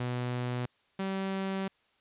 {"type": "tone pair in turn", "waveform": "sawtooth", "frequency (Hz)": [123.47, 192.68], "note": ["B2", "G3"], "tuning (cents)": [0, -30], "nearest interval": "minor sixth", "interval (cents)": 770, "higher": "second", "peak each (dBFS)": -27, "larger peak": "neither", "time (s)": [[0, 0.66], [0.99, 1.68]], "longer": "second", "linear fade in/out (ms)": 5, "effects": ["white hiss -69 dBFS RMS until 2 s", "resampled to 8000 Hz"]}